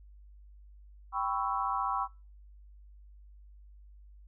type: chord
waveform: sine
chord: C# half-diminished seventh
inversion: second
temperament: equal with one note detuned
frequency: 784 / 994.1 / 1108.7 / 1318.5 Hz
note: G5 / B5 / C#6 / E6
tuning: 0 / +11 / 0 / 0 cents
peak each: -35 / -35 / -33 / -36 dBFS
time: 1.12-2.08 s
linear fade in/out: 50 ms
effects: noise-tail reverb RT60 0.3 s tail -22 dB re dry + added 50 Hz sine -51 dBFS peak until 4.27 s